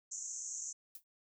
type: band-pass noise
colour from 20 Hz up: pink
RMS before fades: -43 dBFS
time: 0.11-0.73 s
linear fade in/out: 10 ms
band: 6100 to 7400 Hz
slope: 96 dB/octave
type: noise with exponential decay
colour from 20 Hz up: violet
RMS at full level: -44 dBFS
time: 0.95-1.04 s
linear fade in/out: 2 ms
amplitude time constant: 18 ms
effects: none